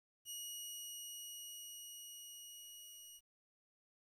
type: tone with level ramp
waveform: 15% pulse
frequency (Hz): 2900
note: F#7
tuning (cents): -35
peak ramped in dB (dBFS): -37 to -47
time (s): 0.25-3.21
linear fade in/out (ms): 50
effects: 12-bit